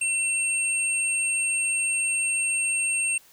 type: tone pair together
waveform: sine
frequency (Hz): 2693 / 8550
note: E7 / C9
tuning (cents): +36 / +36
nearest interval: octave + minor sixth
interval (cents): 2000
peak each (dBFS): -25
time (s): 0.01-3.18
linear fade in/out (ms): 5
effects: white hiss -55 dBFS RMS until 3.32 s